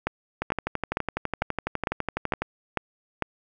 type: two click trains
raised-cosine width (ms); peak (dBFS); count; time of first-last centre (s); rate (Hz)
0.5; -11 / -9; 25 / 8; 0.42-2.42 / 0.07-3.223; 12 / 2.22
effects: none